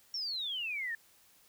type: exponential sweep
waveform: sine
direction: down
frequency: 5588 to 1760 Hz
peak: -34 dBFS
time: 0.14-0.95 s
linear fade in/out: 2 ms
effects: white hiss -64 dBFS RMS until 1.48 s